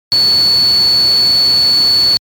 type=tone in noise; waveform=sine; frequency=4435 Hz; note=C#8; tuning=in tune; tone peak=-7 dBFS; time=0.12-2.17 s; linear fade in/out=0 ms; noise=pink; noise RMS=-25 dBFS; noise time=0.12-2.17 s; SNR=+15 dB; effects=high-pass 80 Hz 12 dB/octave + MP3 96 kbps